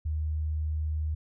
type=tone; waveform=sine; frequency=77.2 Hz; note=D#2; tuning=13 cents flat; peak=-27 dBFS; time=0.05-1.15 s; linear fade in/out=10 ms; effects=none